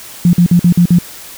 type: tone bursts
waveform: sine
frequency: 174.61 Hz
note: F3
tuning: in tune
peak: -4 dBFS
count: 6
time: 0.25-0.987 s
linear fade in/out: 2 ms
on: 82 ms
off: 49 ms
effects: white hiss -32 dBFS RMS until 1.37 s

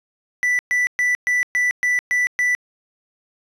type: tone bursts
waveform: triangle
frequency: 1975.5 Hz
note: B6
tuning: in tune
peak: -14 dBFS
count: 8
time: 0.43-2.55 s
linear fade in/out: 0 ms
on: 160 ms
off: 120 ms
effects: resampled to 32000 Hz

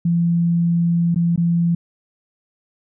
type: tone with dropouts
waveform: sine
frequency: 170.2 Hz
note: F3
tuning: 44 cents flat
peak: -14 dBFS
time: 0.05-1.75 s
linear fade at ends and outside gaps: 5 ms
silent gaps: 1.146-1.159 / 1.361-1.376 s
effects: none

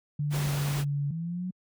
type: tone with pitch glide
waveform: sine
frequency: 146.83 to 142.98 Hz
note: D3 to D3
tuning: 0 to -46 cents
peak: -26 dBFS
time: 0.19-1.11 s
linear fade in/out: 5 ms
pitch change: -46 cents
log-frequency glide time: 0.31-0.49 s
type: noise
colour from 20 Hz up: pink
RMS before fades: -35 dBFS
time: 0.3-0.85 s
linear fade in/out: 50 ms
type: linear sweep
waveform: sine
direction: up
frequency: 160 to 185.8 Hz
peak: -30 dBFS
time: 1.11-1.51 s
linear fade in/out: 10 ms
effects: high-pass 60 Hz 12 dB/octave

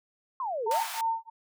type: exponential two-way sweep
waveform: sine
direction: down then up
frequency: 1100 to 410.4 to 963 Hz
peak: -29 dBFS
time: 0.4-0.83 s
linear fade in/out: 2 ms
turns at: 0.67 s
type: tone with tremolo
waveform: sine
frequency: 906 Hz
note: A#5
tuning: 50 cents flat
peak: -24 dBFS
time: 0.66-1.3 s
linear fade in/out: 10 ms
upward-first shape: sine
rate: 3 Hz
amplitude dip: 100%
type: high-pass noise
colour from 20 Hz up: pink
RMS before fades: -37 dBFS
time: 0.71-1.01 s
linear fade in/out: 2 ms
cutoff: 680 Hz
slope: 96 dB/octave
effects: none

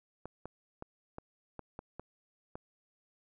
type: clicks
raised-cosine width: 1 ms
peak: -28 dBFS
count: 8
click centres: 0.256 / 0.456 / 0.824 / 1.184 / 1.593 / 1.791 / 1.996 / 2.555 s
effects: none

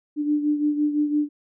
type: beating tone pair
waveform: sine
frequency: 295.8 / 301.7 Hz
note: D4 / D4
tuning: +13 / +47 cents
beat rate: 5.9 Hz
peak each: -20 / -27 dBFS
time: 0.16-1.29 s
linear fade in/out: 50 ms
effects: none

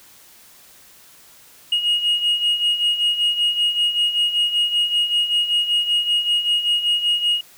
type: beating tone pair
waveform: sine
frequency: 2873 / 2878.2 Hz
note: F7 / F#7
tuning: +48 / -48 cents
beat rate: 5.2 Hz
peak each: -21 / -16 dBFS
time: 1.72-7.41 s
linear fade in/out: 5 ms
effects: tanh soft clip ceiling -13 dBFS + white hiss -48 dBFS RMS until 7.57 s

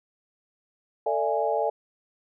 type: tone cluster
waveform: sine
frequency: 446.8 / 586 / 670 / 830 Hz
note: A4 / D5 / E5 / G#5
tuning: +27 / -4 / +28 / -1 cents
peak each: -28 dBFS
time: 1.06-1.7 s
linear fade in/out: 5 ms
effects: none

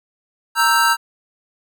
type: chord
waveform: square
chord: E diminished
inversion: second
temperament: equal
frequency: 932.3 / 1318.5 / 1568 Hz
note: Bb5 / E6 / G6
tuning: 0 / 0 / 0 cents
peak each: -18 dBFS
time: 0.55-0.97 s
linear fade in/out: 50 ms
effects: none

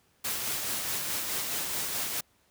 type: noise with tremolo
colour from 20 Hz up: white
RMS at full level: -31 dBFS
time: 0.24-2.21 s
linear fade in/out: 10 ms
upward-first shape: sine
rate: 4.7 Hz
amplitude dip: 30%
effects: pink hiss -67 dBFS RMS until 2.5 s + high-pass 60 Hz 12 dB/octave

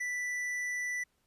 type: tone with tanh clipping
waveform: sine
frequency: 1975.5 Hz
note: B6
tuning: in tune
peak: -34 dBFS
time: 0-1.04 s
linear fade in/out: 10 ms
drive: 10 dB
effects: pink hiss -75 dBFS RMS until 1.26 s + resampled to 32000 Hz

